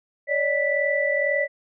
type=tone cluster; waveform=sine; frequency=564 / 606 / 1973 Hz; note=C#5 / D#5 / B6; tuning=+30 / -46 / -2 cents; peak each=-24 / -26 / -23 dBFS; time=0.27-1.48 s; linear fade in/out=50 ms; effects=none